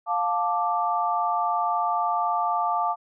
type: chord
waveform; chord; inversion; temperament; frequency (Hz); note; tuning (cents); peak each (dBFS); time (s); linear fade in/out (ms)
sine; D minor; first; just; 704.8 / 881 / 1174.7; F5 / A5 / D6; +16 / +2 / 0; -26; 0.06-2.96; 50
effects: none